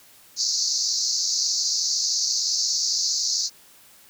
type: band-pass noise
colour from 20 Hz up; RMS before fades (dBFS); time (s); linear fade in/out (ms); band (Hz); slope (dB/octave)
pink; -24; 0.36-3.5; 50; 4300 to 6700; 96
effects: white hiss -52 dBFS RMS until 4.09 s